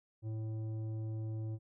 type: tone with tanh clipping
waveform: triangle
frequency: 110 Hz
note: A2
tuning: in tune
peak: -38 dBFS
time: 0.22-1.59 s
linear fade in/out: 50 ms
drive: 14 dB
effects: none